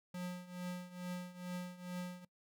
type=tone with tremolo; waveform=square; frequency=179.4 Hz; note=F3; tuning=47 cents sharp; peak=-39 dBFS; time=0.14-2.25 s; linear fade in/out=5 ms; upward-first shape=triangle; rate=2.3 Hz; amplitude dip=85%; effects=noise-tail reverb RT60 0.1 s tail -22 dB re dry